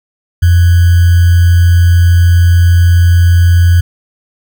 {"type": "tone with sample-and-hold", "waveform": "sine", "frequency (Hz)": 86.7, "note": "F2", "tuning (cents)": -12, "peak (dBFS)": -3, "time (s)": [0.42, 3.81], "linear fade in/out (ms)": 10, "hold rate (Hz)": 1575, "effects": []}